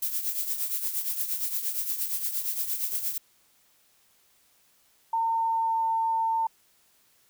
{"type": "noise with tremolo", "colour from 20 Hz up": "violet", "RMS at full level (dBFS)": -27, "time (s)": [0.02, 3.18], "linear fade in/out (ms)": 5, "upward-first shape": "triangle", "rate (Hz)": 8.6, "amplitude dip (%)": 70}
{"type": "tone with pitch glide", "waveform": "sine", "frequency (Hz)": [909, 901.7], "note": ["A#5", "A5"], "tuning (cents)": [-44, 42], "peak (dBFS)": -23, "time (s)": [5.13, 6.47], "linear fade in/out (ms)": 5, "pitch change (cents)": -14, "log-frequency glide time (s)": [5.3, 5.83]}
{"effects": ["white hiss -64 dBFS RMS until 7.29 s"]}